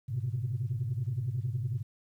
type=tone cluster; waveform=sine; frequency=104.8 / 123.8 / 134.6 Hz; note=G#2 / B2 / C3; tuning=+16 / +5 / +49 cents; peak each=-34 / -32 / -35 dBFS; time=0.08-1.83 s; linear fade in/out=20 ms; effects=tanh soft clip ceiling -23 dBFS + 11-bit